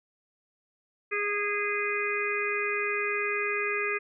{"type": "harmonic tone", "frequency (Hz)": 411.7, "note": "G#4", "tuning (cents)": -15, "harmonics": [1, 3, 4, 5, 6], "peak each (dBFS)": [-32, -35, -35, -32, -32], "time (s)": [1.11, 3.99], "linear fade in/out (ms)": 20, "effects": []}